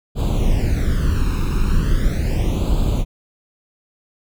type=noise with flanger; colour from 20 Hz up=brown; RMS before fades=-17 dBFS; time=0.15-3.05 s; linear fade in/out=50 ms; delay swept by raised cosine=0.26 to 0.77 ms; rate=0.38 Hz; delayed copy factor=+0.85; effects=none